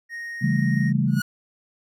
triangle tone, 1864.7 Hz, A#6, in tune, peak -29 dBFS, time 0.09-0.93 s, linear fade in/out 50 ms
sine chord, A dominant seventh, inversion first, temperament just, 137.5 / 165 / 198 / 220 Hz, C#3 / E3 / G3 / A3, -14 / +2 / +18 / 0 cents, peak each -22 / -25 / -24 / -25 dBFS, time 0.41-1.21 s, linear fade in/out 20 ms
45% pulse tone with exponential growth, 1453 Hz, F#6, 32 cents flat, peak -23 dBFS, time 1.07-1.22 s, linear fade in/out 5 ms, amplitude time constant 31 ms
effects none

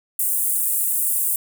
pink high-pass noise, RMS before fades -21 dBFS, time 0.19-1.36 s, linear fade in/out 2 ms, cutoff 8500 Hz, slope 48 dB/octave, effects none

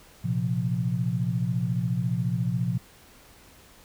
sine chord, Bb suspended second, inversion none, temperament equal, 116.54 / 130.81 / 174.61 Hz, Bb2 / C3 / F3, 0 / 0 / 0 cents, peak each -28 dBFS, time 0.24-2.78 s, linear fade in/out 10 ms, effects pink hiss -53 dBFS RMS until 3.84 s

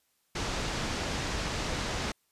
pink low-pass noise, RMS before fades -33 dBFS, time 0.35-2.12 s, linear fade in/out 5 ms, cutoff 6900 Hz, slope 24 dB/octave, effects white hiss -73 dBFS RMS until 2.31 s + resampled to 32000 Hz

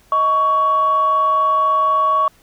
sine tone pair together, 628 / 1119 Hz, D#5 / C#6, +16 / +16 cents, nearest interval minor seventh, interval 1000 cents, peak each -22 / -12 dBFS, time 0.12-2.28 s, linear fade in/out 2 ms, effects tanh soft clip ceiling -7 dBFS + pink hiss -53 dBFS RMS until 2.42 s

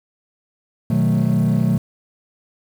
triangle chord, B dominant seventh, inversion none, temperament equal, 123.47 / 155.56 / 185 / 220 Hz, B2 / D#3 / F#3 / A3, 0 / 0 / 0 / 0 cents, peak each -17 dBFS, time 0.9-1.78 s, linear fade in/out 5 ms, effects tanh soft clip ceiling -8 dBFS + 7-bit

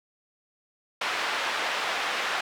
pink band-pass noise, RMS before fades -29 dBFS, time 1.01-2.41 s, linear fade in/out 5 ms, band 870 to 3200 Hz, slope 12 dB/octave, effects none

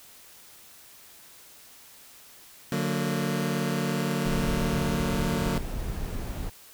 sawtooth chord, D augmented, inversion none, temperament just, 146.83 / 183.54 / 229.4 Hz, D3 / F#3 / A#3, 0 / -14 / -28 cents, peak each -26 dBFS, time 2.72-5.58 s, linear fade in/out 2 ms
brown noise, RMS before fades -32 dBFS, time 4.25-6.5 s, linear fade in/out 10 ms
effects white hiss -51 dBFS RMS until 6.73 s

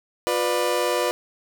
30% pulse chord, B diminished, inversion second, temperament just, 355.6 / 493.9 / 592.7 Hz, F4 / B4 / D5, +31 / 0 / +16 cents, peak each -24 / -21 / -23 dBFS, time 0.27-1.11 s, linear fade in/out 0 ms, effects none

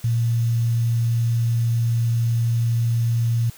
sine tone with quantisation, 116.54 Hz, A#2, in tune, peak -17 dBFS, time 0.04-3.5 s, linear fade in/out 5 ms, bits 7, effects white hiss -46 dBFS RMS until 3.57 s

